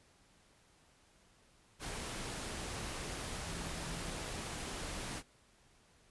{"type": "tone in noise", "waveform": "sine", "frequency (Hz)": 169, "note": "E3", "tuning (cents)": 43, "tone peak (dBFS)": -48, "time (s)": [3.44, 4.14], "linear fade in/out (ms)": 50, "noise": "pink", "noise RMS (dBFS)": -42, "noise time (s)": [1.79, 5.23], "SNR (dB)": -9, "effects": ["pink hiss -67 dBFS RMS until 6.1 s", "resampled to 24000 Hz"]}